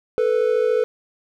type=tone pair together; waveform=triangle; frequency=440 / 493.9 Hz; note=A4 / B4; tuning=0 / 0 cents; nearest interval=major second; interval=200 cents; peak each=-17 dBFS; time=0.18-0.84 s; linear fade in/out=0 ms; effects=none